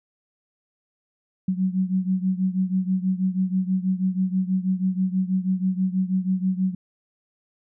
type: beating tone pair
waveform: sine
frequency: 185 / 191.2 Hz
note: F#3 / G3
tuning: 0 / -43 cents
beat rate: 6.2 Hz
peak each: -22 / -25 dBFS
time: 1.48-6.75 s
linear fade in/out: 5 ms
effects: none